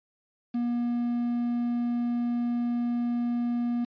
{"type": "tone with quantisation", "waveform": "triangle", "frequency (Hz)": 239.4, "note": "A#3", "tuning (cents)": 46, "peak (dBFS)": -23, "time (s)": [0.54, 3.85], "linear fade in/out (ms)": 10, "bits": 8, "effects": ["resampled to 11025 Hz"]}